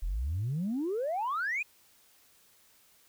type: exponential sweep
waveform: sine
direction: up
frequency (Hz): 37.55 to 2550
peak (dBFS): -28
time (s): 0.02-1.63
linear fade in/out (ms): 10
effects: tanh soft clip ceiling -26 dBFS + white hiss -63 dBFS RMS until 3.08 s